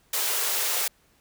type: high-pass noise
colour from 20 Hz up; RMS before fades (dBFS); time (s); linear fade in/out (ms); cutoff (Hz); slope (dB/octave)
white; -26; 0.13-0.88; 5; 370; 96
effects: pink hiss -63 dBFS RMS until 1.2 s